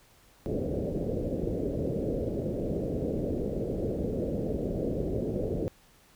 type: low-pass noise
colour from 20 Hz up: white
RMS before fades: -31 dBFS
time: 0.46-5.68 s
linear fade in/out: 0 ms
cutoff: 550 Hz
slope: 48 dB/octave
effects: pink hiss -60 dBFS RMS until 6.15 s